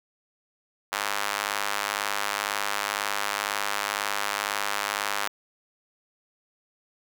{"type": "tone with high-pass filter", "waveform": "square", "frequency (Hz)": 51, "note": "G#1", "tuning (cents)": -31, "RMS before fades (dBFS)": -29, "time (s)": [0.92, 5.28], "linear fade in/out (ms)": 5, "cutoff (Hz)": 1100, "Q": 1.1, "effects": []}